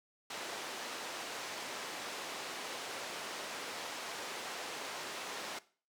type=band-pass noise; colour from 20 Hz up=pink; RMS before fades=-43 dBFS; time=0.3-5.59 s; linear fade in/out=5 ms; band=440 to 7000 Hz; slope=12 dB/octave; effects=noise-tail reverb RT60 0.4 s tail -18 dB re dry